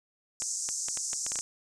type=band-pass noise; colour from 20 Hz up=white; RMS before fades=-34 dBFS; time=0.4-1.41 s; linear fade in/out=0 ms; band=5800 to 8000 Hz; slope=48 dB/octave
type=clicks; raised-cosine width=0.2 ms; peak=-20 dBFS; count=9; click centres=0.421 / 0.689 / 0.885 / 0.973 / 1.132 / 1.265 / 1.319 / 1.357 / 1.389 s
effects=none